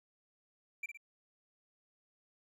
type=tone with echo; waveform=triangle; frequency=2349 Hz; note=D7; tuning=in tune; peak=-35 dBFS; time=0.83-0.86 s; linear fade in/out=5 ms; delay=57 ms; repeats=2; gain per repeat=-6 dB; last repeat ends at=0.974 s; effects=none